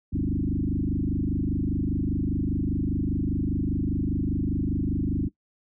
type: tone with frequency modulation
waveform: sine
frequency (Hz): 178.4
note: F3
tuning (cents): +37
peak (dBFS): -23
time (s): 0.12-5.29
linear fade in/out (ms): 20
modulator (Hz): 25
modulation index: 5.3
effects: noise-tail reverb RT60 0.1 s tail -18 dB re dry